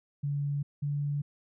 sine tone pair in turn, 143.1 / 144.35 Hz, D3 / D3, -45 / -30 cents, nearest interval unison, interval 15 cents, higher second, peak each -28 dBFS, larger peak neither, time 0.23-0.63 / 0.82-1.22 s, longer neither, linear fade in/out 10 ms, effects none

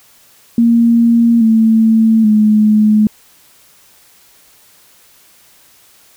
sine tone with pitch steps, 233.1 / 223 / 213.3 Hz, A#3 / A3 / G#3, 0 / +23 / +46 cents, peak -6 dBFS, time 0.58-3.07 s, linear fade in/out 2 ms, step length 830 ms, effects white hiss -47 dBFS RMS until 6.16 s

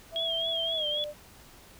sine tone with pitch glide, 660 to 594.8 Hz, E5 to D5, +2 to +22 cents, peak -34 dBFS, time 0.11-1.14 s, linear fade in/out 50 ms, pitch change -180 cents, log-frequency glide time 0.73-0.86 s
sine tone with vibrato, 3267 Hz, G#7, 29 cents flat, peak -28 dBFS, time 0.16-1.04 s, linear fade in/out 0 ms, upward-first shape triangle, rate 3.8 Hz, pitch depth 86 cents each way
effects pink hiss -53 dBFS RMS until 1.79 s

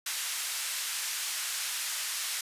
white band-pass noise, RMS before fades -34 dBFS, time 0.06-2.41 s, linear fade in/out 5 ms, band 1400 to 10000 Hz, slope 12 dB/octave, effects resampled to 32000 Hz

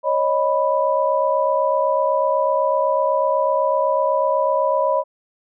sine tone cluster, 549 / 617 / 988 Hz, C#5 / D#5 / B5, -17 / -15 / 0 cents, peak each -20 dBFS, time 0.03-5.04 s, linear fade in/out 50 ms, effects none

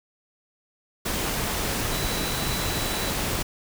sine tone in noise, 3951 Hz, B7, in tune, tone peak -35 dBFS, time 1.91-3.11 s, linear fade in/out 10 ms, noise pink, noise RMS -27 dBFS, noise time 1.05-3.43 s, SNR -11 dB, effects none

